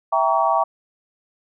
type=chord; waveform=sine; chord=E diminished seventh; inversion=none; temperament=equal with one note detuned; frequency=659.3 / 784 / 932.3 / 1129.4 Hz; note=E5 / G5 / Bb5 / Db6; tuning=0 / 0 / 0 / +32 cents; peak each=-21 dBFS; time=0.12-0.64 s; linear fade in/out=10 ms; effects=none